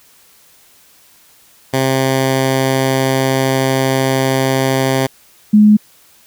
10% pulse / sine tone pair in turn, 132.8 / 210.8 Hz, C3 / G#3, +26 / +26 cents, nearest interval minor sixth, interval 800 cents, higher second, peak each -4 dBFS, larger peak neither, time 1.73-5.07 / 5.53-5.77 s, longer first, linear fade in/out 10 ms, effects white hiss -48 dBFS RMS until 6.26 s

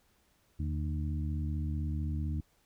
harmonic tone with a mistuned harmonic, 75.7 Hz, D#2, 47 cents flat, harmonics 1 / 2 / 3 / 4, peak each -32 / -38 / -42 / -44 dBFS, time 0.59-2.41 s, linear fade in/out 10 ms, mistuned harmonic 1, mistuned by +96 cents, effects pink hiss -70 dBFS RMS until 2.65 s

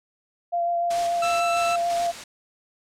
sine tone with vibrato, 690 Hz, F5, 21 cents flat, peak -21 dBFS, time 0.52-2.12 s, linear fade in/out 20 ms, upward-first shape sine, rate 6.8 Hz, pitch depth 13 cents each way
white noise with tremolo, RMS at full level -32 dBFS, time 0.9-2.24 s, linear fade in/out 10 ms, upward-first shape square, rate 3 Hz, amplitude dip 40%
25% pulse tone, 1328 Hz, E6, 12 cents sharp, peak -21 dBFS, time 1.22-1.76 s, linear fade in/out 5 ms
effects low-pass 7000 Hz 12 dB/octave

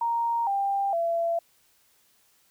sine tone with pitch steps, 932.3 / 793.1 / 674.6 Hz, A#5 / G5 / E5, 0 / +20 / +40 cents, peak -23 dBFS, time 0.01-1.39 s, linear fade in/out 5 ms, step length 460 ms, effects white hiss -64 dBFS RMS until 2.5 s

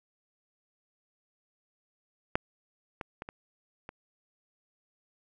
clicks, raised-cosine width 0.5 ms, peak -10 / -21 / -23 / -25 / -26 dBFS, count 5, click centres 2.355 / 3.012 / 3.221 / 3.289 / 3.891 s, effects none

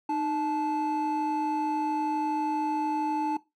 triangle tone pair together, 307.4 / 869.5 Hz, D#4 / A5, -21 / -21 cents, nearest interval octave + tritone, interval 1800 cents, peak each -27 / -25 dBFS, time 0.09-3.37 s, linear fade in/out 5 ms, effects noise-tail reverb RT60 0.2 s tail -18 dB re dry + tanh soft clip ceiling -19 dBFS

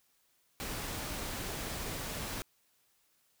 pink noise, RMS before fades -39 dBFS, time 0.6-2.42 s, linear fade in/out 0 ms, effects white hiss -72 dBFS RMS until 3.4 s

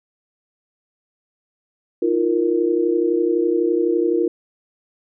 sine chord, Eb suspended second, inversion none, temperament equal with one note detuned, 317.3 / 349.2 / 466.2 Hz, Eb4 / F4 / Bb4, +34 / 0 / 0 cents, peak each -22 / -18 / -21 dBFS, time 2.02-4.28 s, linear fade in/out 5 ms, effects none

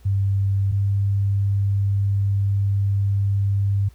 sine tone pair in turn, 98.4 / 99.54 Hz, G2 / G2, +7 / +27 cents, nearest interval unison, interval 20 cents, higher second, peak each -17 dBFS, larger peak neither, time 0.05-0.72 / 0.72-3.89 s, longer second, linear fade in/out 10 ms, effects added 60 Hz sine -46 dBFS peak until 3.94 s + pink hiss -58 dBFS RMS until 3.94 s

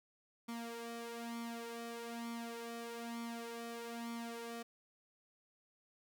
sawtooth tone with flanger, 233.1 Hz, A#3, in tune, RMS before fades -45 dBFS, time 0.48-4.63 s, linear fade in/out 10 ms, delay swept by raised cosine 0.89 to 2.69 ms, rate 1.1 Hz, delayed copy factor +0.7, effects none

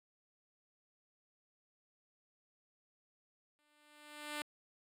5% pulse tone with exponential growth, 297.5 Hz, D4, 22 cents sharp, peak -26 dBFS, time 3.59-4.42 s, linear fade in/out 0 ms, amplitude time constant 180 ms, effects resampled to 32000 Hz

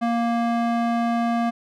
square tone with band-pass filter, 233.8 Hz, A#3, 5 cents sharp, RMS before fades -22 dBFS, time 0.01-1.51 s, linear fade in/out 20 ms, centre 650 Hz, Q 0.81, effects none

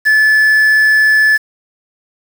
triangle tone with quantisation, 1733 Hz, A6, 27 cents flat, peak -5 dBFS, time 0.05-1.38 s, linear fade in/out 20 ms, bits 5, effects none

